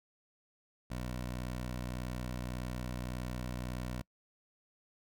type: tone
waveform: 15% pulse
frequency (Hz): 61.74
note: B1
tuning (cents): 0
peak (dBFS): -31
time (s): 0.9-4.02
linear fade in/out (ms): 10
effects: noise-tail reverb RT60 0.1 s tail -26 dB re dry